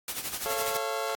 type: noise with tremolo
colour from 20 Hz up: white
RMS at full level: -32 dBFS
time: 0.08-0.77 s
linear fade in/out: 2 ms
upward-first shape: sine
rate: 12 Hz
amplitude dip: 65%
type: chord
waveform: 25% pulse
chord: A augmented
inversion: none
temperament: just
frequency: 440 / 550 / 687.5 Hz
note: A4 / C#5 / E#5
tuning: 0 / -14 / -27 cents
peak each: -30 dBFS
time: 0.46-1.15 s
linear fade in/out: 0 ms
effects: AAC 64 kbps